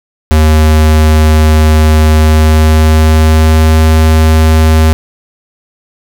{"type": "tone with pitch glide", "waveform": "square", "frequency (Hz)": [77.78, 79.09], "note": ["D#2", "D#2"], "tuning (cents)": [0, 29], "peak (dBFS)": -4, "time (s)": [0.31, 4.93], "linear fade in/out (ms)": 0, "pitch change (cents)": 29, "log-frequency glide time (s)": [2.1, 3.78], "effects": []}